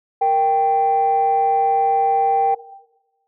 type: tone pair together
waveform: sine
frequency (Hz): 466.2 / 784.1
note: A#4 / G5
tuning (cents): 0 / 0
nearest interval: major sixth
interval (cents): 900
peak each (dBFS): -21 / -13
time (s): 0.21-2.55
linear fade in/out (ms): 10
effects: noise-tail reverb RT60 1.0 s tail -17 dB re dry + tanh soft clip ceiling -9 dBFS